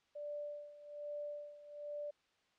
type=tone with tremolo; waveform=sine; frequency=587.3 Hz; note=D5; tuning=in tune; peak=-40 dBFS; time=0.15-2.11 s; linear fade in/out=10 ms; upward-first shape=sine; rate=1.2 Hz; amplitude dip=80%; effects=white hiss -75 dBFS RMS until 2.58 s + low-pass 4000 Hz 12 dB/octave